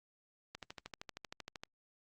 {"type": "click train", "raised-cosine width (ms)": 0.2, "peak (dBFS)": -27, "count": 15, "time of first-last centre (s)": [0.55, 1.635], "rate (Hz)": 12.9, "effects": ["Opus 48 kbps"]}